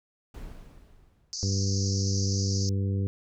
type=noise with exponential decay; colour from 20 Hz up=brown; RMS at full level=-38 dBFS; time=0.34-1.77 s; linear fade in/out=5 ms; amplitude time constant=310 ms
type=band-pass noise; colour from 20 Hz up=white; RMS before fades=-35 dBFS; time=1.33-2.69 s; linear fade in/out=0 ms; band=4600 to 6500 Hz; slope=96 dB/octave
type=harmonic tone; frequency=98 Hz; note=G2; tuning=in tune; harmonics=1 / 2 / 3 / 4 / 5; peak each=-25 / -33 / -39 / -40 / -43 dBFS; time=1.43-3.07 s; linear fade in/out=0 ms
effects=none